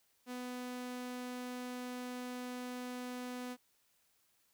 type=tone; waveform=sawtooth; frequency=248.8 Hz; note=B3; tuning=13 cents sharp; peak=-37 dBFS; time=0.26-3.57 s; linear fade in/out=50 ms; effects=white hiss -74 dBFS RMS until 4.53 s